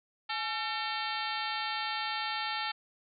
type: harmonic tone with a mistuned harmonic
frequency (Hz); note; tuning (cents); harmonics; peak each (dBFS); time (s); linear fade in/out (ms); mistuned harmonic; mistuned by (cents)
450; A4; +39; 2 / 3 / 4 / 5 / 6 / 7 / 8 / 9 / 10; -37 / -39 / -40 / -41 / -42 / -42 / -43 / -44 / -44; 0.29-2.72; 10; 2; -96
effects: none